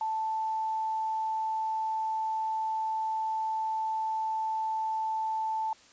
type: tone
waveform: sine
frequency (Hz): 880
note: A5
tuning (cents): 0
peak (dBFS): -28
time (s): 0.01-5.73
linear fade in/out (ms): 2
effects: white hiss -57 dBFS RMS until 5.92 s + resampled to 16000 Hz